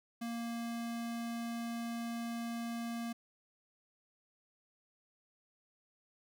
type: tone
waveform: square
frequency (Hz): 233.1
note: A#3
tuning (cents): 0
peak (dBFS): -38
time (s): 0.21-3.13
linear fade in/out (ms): 10
effects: none